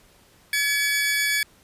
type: tone pair together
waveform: sawtooth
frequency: 1705 / 2276 Hz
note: G#6 / C#7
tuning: +45 / +45 cents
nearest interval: perfect fourth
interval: 500 cents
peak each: -20 dBFS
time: 0.53-1.43 s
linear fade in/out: 2 ms
effects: pink hiss -56 dBFS RMS until 1.63 s + resampled to 32000 Hz